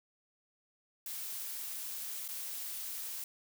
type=noise with dropouts; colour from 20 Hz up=blue; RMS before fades=-41 dBFS; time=1.06-3.24 s; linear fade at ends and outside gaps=2 ms; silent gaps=2.28-2.287 s; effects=none